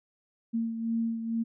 sine beating tone pair, 228 / 230.2 Hz, A#3 / A#3, -38 / -22 cents, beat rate 2.2 Hz, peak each -28 / -36 dBFS, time 0.53-1.44 s, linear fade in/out 20 ms, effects none

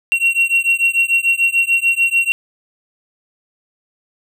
triangle beating tone pair, 2736 / 2742.8 Hz, F7 / F7, -36 / -32 cents, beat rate 6.8 Hz, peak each -14 dBFS, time 0.12-2.32 s, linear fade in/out 0 ms, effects none

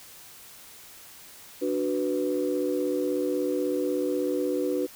sine chord, B minor, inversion first, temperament equal, 293.7 / 370 / 493.9 Hz, D4 / F#4 / B4, 0 / 0 / 0 cents, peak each -28 dBFS, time 1.61-4.87 s, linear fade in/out 20 ms, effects tanh soft clip ceiling -16 dBFS + white hiss -48 dBFS RMS until 4.95 s

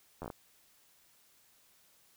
slowing click train, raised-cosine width 1 ms, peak -27 dBFS, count 6, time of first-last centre 0.22-0.302 s, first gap 11 ms, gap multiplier 1.2, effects white hiss -66 dBFS RMS until 2.16 s

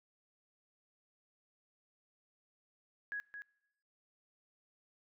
sine tone with echo, 1665 Hz, G#6, 4 cents sharp, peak -37 dBFS, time 3.12-3.2 s, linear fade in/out 0 ms, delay 220 ms, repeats 1, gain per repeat -7 dB, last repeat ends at 3.42 s, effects noise-tail reverb RT60 0.9 s tail -23 dB re dry

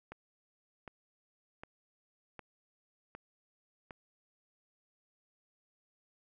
click train, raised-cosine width 0.5 ms, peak -30 dBFS, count 6, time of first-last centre 0.12-3.908 s, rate 1.32 Hz, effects none

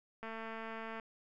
click train, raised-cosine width 0.5 ms, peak -30 dBFS, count 173, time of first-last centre 0.23-0.998 s, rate 224 Hz, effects none

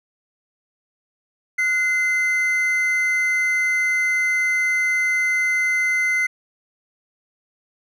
triangle tone pair together, 1459.5 / 2064 Hz, F#6 / C7, -24 / -24 cents, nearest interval tritone, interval 600 cents, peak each -25 / -16 dBFS, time 1.58-6.27 s, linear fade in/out 10 ms, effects none

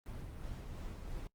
brown noise with tremolo, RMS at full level -43 dBFS, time 0.06-1.27 s, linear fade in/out 0 ms, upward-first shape sine, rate 2.9 Hz, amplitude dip 30%, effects noise-tail reverb RT60 0.1 s tail -23 dB re dry + Opus 32 kbps

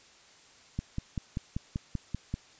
click train, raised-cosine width 5 ms, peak -19 dBFS, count 9, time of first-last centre 0.79-2.34 s, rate 5.16 Hz, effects white hiss -57 dBFS RMS until 2.59 s + resampled to 16000 Hz

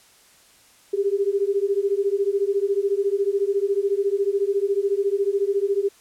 sine beating tone pair, 392 / 406 Hz, G4 / G#4, 0 / -39 cents, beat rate 14 Hz, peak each -22 dBFS, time 0.93-5.89 s, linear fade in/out 10 ms, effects white hiss -54 dBFS RMS until 6 s + low-pass 11000 Hz 12 dB/octave

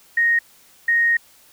sine tone pair in turn, 1864.7 / 1864.7 Hz, A#6 / A#6, 0 / 0 cents, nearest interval unison, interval 0 cents, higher neither, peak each -14 dBFS, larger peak neither, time 0.17-0.39 / 0.88-1.17 s, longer second, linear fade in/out 5 ms, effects white hiss -52 dBFS RMS until 1.52 s

